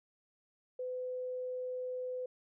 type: tone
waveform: sine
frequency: 505 Hz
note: B4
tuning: 39 cents sharp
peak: -36 dBFS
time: 0.79-2.26 s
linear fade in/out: 5 ms
effects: none